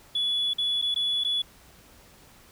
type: tone with dropouts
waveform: sine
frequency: 3415 Hz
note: G#7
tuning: 48 cents sharp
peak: -22 dBFS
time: 0.15-1.42 s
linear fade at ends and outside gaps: 5 ms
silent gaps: 0.535-0.583 / 0.816-0.823 / 0.944-0.96 / 1.238-1.247 s
effects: tanh soft clip ceiling -20 dBFS + pink hiss -54 dBFS RMS until 2.51 s